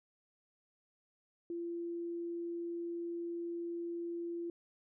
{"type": "tone", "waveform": "sine", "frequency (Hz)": 341.5, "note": "F4", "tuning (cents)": -39, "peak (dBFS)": -37, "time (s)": [1.5, 4.5], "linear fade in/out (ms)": 2, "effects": []}